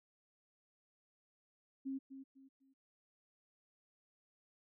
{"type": "tone with echo", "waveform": "sine", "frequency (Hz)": 268.9, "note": "C4", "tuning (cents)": 47, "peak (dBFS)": -38, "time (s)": [1.85, 1.99], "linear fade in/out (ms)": 20, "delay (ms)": 250, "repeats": 3, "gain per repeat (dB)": -10, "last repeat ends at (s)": 2.74, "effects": []}